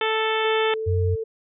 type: harmonic tone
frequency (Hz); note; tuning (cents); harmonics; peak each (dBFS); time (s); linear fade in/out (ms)
440; A4; 0; 1 / 2 / 3 / 4 / 5 / 6 / 7 / 8; -24 / -27 / -29 / -30 / -31 / -32 / -32 / -33; 0.01-0.74; 2
type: tone with pitch glide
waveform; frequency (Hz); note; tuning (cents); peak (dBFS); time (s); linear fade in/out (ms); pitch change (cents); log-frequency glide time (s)
sine; 440 to 446.4; A4 to A4; 0 to +25; -25; 0.44-1.24; 10; +25; 0.78-0.95
type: tone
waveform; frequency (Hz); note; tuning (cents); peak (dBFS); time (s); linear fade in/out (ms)
sine; 92.5; F#2; 0; -19; 0.86-1.16; 20
effects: none